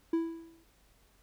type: tone with exponential decay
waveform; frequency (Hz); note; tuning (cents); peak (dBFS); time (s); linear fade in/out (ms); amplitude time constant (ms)
triangle; 330; E4; +2; -22; 0.13-0.64; 5; 110
effects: added 47 Hz sine -67 dBFS peak until 1.22 s + pink hiss -67 dBFS RMS until 1.22 s